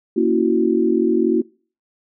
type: chord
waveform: sine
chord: F# dominant seventh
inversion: first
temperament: equal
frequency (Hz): 233.1 / 277.2 / 329.6 / 370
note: A#3 / C#4 / E4 / F#4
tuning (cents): 0 / 0 / 0 / 0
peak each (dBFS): -20 / -24 / -18 / -18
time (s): 0.16-1.42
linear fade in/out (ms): 10
effects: noise-tail reverb RT60 0.4 s tail -24 dB re dry